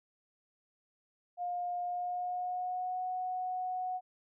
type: tone with pitch glide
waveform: sine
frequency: 710 to 736.3 Hz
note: F5 to F#5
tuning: +28 to -9 cents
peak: -33 dBFS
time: 1.37-4.01 s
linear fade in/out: 50 ms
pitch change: +63 cents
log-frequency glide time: 1.82-3.01 s
effects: none